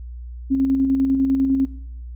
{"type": "tone with tremolo", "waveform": "sine", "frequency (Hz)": 268.5, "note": "C4", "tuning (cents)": 45, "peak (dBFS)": -14, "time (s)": [0.5, 1.66], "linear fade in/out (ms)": 20, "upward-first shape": "square", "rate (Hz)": 10, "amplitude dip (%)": 35, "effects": ["noise-tail reverb RT60 0.7 s tail -20 dB re dry", "added 60 Hz sine -31 dBFS peak until 2.15 s"]}